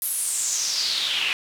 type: noise with band-pass filter sweep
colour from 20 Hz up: pink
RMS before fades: -25 dBFS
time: 0.02-1.33 s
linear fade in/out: 0 ms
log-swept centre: 12000 to 2600 Hz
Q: 4.8
effects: none